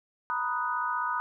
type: chord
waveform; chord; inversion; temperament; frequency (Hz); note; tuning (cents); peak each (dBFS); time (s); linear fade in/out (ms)
sine; B major seventh; third; equal; 932.3 / 987.8 / 1244.5 / 1480; A#5 / B5 / D#6 / F#6; 0 / 0 / 0 / 0; -36 / -32 / -31 / -34; 0.3-1.2; 0
effects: none